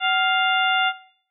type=harmonic tone with a mistuned harmonic; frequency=700 Hz; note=F5; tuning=4 cents sharp; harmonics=1 / 2 / 3 / 4 / 5; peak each=-23 / -23 / -27 / -24 / -27 dBFS; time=0-0.93 s; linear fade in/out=50 ms; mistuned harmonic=1; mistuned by=+130 cents; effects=noise-tail reverb RT60 0.6 s tail -17 dB re dry